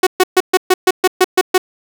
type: tone bursts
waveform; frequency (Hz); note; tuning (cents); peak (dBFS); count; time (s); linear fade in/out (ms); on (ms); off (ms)
sawtooth; 370; F#4; 0; -3; 10; 0.03-1.58; 5; 38; 130
effects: none